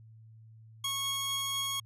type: tone pair together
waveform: sawtooth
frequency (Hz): 1100 / 3296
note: C#6 / G#7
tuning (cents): -14 / -14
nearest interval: octave + perfect fifth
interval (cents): 1900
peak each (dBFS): -34 / -29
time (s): 0.84-1.8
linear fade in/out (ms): 5
effects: added 111 Hz sine -51 dBFS peak until 1.85 s + resampled to 32000 Hz